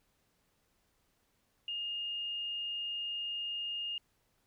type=tone; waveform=sine; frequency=2835 Hz; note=F7; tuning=25 cents sharp; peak=-35 dBFS; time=1.68-3.98 s; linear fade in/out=2 ms; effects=pink hiss -75 dBFS RMS until 4.46 s

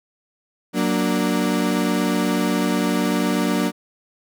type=chord; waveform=35% pulse; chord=Gb augmented; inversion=none; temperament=equal; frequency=185 / 233.1 / 293.7 Hz; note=Gb3 / Bb3 / D4; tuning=0 / 0 / 0 cents; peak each=-21 dBFS; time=0.73-3.72 s; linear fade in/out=50 ms; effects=none

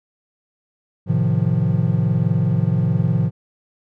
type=chord; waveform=triangle; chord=F dominant seventh; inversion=first; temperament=equal with one note detuned; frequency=109.24 / 130.81 / 155.56 / 174.61 Hz; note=A2 / C3 / Eb3 / F3; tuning=-12 / 0 / 0 / 0 cents; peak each=-19 dBFS; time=1.06-3.31 s; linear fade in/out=50 ms; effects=none

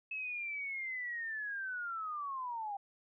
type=linear sweep; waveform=sine; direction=down; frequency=2600 to 784 Hz; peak=-37 dBFS; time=0.11-2.77 s; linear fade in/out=5 ms; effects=none

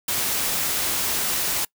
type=noise; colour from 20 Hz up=white; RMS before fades=-24 dBFS; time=0.08-1.65 s; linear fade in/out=5 ms; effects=noise-tail reverb RT60 0.1 s tail -24 dB re dry

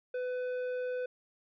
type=tone with tanh clipping; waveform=sine; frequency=501 Hz; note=B4; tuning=25 cents sharp; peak=-34 dBFS; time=0.14-1.06 s; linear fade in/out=5 ms; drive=9 dB; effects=none

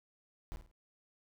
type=noise with echo; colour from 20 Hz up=brown; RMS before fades=-41 dBFS; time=0.52-0.56 s; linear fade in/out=0 ms; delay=51 ms; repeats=3; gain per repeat=-9 dB; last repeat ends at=0.713 s; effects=none

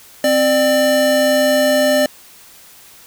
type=tone pair together; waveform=square; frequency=261.6 / 596.5 Hz; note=C4 / D5; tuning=0 / +27 cents; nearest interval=octave + major second; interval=1427 cents; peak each=-19 / -13 dBFS; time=0.24-2.06 s; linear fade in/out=2 ms; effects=white hiss -43 dBFS RMS until 3.06 s

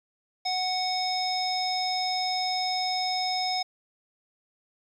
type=tone with low-pass filter; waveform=square; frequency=740 Hz; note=F#5; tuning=in tune; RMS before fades=-28 dBFS; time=0.45-3.63 s; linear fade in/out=10 ms; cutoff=5000 Hz; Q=7.3; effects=10-bit

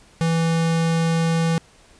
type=tone; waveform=square; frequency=164.81 Hz; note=E3; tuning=in tune; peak=-18 dBFS; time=0.21-1.58 s; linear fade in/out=0 ms; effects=pink hiss -52 dBFS RMS until 1.99 s + resampled to 22050 Hz

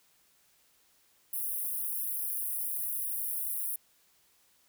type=high-pass noise; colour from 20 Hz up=white; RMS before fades=-34 dBFS; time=1.33-3.76 s; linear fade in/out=5 ms; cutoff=9500 Hz; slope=96 dB/octave; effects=white hiss -67 dBFS RMS until 4.68 s

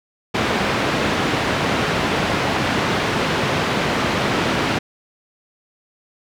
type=band-pass noise; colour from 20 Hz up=pink; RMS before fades=-20 dBFS; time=0.34-4.79 s; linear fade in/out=10 ms; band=130 to 3200 Hz; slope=12 dB/octave; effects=none

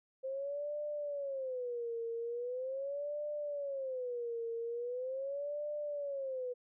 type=tone with vibrato; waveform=sine; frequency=523 Hz; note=C5; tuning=1 cent flat; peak=-36 dBFS; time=0.23-6.54 s; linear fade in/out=20 ms; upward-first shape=sine; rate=0.41 Hz; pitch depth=220 cents each way; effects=none

